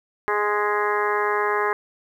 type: harmonic tone with a mistuned harmonic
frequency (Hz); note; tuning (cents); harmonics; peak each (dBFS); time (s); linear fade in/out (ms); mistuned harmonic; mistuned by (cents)
208; G#3; +3; 2 / 3 / 4 / 5 / 6 / 7 / 8 / 9 / 10; -24 / -36 / -28 / -26 / -28 / -36 / -28 / -32 / -35; 0.28-1.73; 0; 9; +16
effects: 9-bit